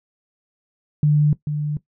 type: tone with echo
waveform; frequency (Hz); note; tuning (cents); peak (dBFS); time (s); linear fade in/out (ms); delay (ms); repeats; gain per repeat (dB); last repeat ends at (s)
sine; 148.9; D3; +24; -12; 1.03-1.33; 2; 440; 1; -8; 1.77
effects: noise-tail reverb RT60 0.1 s tail -17 dB re dry